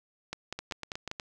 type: two click trains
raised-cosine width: 0.2 ms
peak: -19 / -18 dBFS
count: 6 / 5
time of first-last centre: 0.59-1.198 / 0.33-1.114 s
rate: 8.22 / 5.1 Hz
effects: none